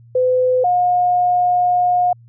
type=tone pair in turn; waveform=sine; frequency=507 / 717 Hz; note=B4 / F5; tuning=+45 / +45 cents; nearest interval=tritone; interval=600 cents; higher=second; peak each=-12 dBFS; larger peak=neither; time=0.15-0.64 / 0.64-2.13 s; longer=second; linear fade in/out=5 ms; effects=added 117 Hz sine -42 dBFS peak until 2.28 s